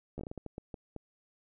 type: slowing click train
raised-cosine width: 2 ms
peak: -27 dBFS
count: 11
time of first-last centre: 0.18-0.963 s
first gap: 13 ms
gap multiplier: 1.37
effects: none